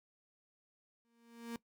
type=tone with exponential growth; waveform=35% pulse; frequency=233.1 Hz; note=A#3; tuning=in tune; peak=-37 dBFS; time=1.05-1.56 s; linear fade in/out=0 ms; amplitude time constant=110 ms; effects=noise-tail reverb RT60 0.1 s tail -19 dB re dry